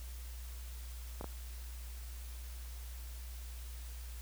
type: clicks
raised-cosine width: 1 ms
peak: -27 dBFS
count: 2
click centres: 1.211 / 1.243 s
effects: added 60 Hz sine -43 dBFS peak until 4.21 s + white hiss -55 dBFS RMS until 4.21 s

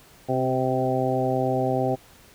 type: harmonic tone with a mistuned harmonic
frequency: 129.4 Hz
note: C3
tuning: 19 cents flat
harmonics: 1 / 2 / 3 / 4 / 5 / 6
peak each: -28 / -28 / -28 / -28 / -28 / -28 dBFS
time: 0.28-1.96 s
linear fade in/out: 20 ms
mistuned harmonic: 2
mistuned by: +18 cents
effects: pink hiss -52 dBFS RMS until 2.34 s

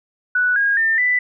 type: tone with pitch steps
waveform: sine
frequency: 1480 / 1632.7 / 1801.2 / 1987 Hz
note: F#6 / G#6 / A6 / B6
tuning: 0 / -30 / +40 / +10 cents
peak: -14 dBFS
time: 0.35-1.19 s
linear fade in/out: 5 ms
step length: 210 ms
effects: none

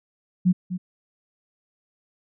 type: tone with echo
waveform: sine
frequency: 181.8 Hz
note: F#3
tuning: 30 cents flat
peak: -14 dBFS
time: 0.45-0.53 s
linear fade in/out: 20 ms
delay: 250 ms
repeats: 1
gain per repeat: -11 dB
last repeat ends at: 0.78 s
effects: none

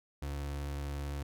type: tone with vibrato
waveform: 35% pulse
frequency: 71.1 Hz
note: C#2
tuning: 45 cents sharp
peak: -34 dBFS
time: 0.22-1.23 s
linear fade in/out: 5 ms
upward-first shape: sine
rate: 18 Hz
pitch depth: 13 cents each way
effects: none

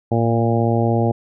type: harmonic tone with a mistuned harmonic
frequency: 116 Hz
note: A#2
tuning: 8 cents flat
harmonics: 1 / 2 / 3 / 4 / 5 / 6 / 7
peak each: -18 / -21 / -23 / -24 / -25 / -26 / -26 dBFS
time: 0.11-1.12 s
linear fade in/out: 10 ms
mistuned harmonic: 1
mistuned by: -25 cents
effects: none

